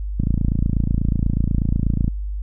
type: click train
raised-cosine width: 5 ms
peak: -7 dBFS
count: 54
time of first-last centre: 0.2-2.079 s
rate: 28.2 Hz
effects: added 50 Hz sine -23 dBFS peak until 2.42 s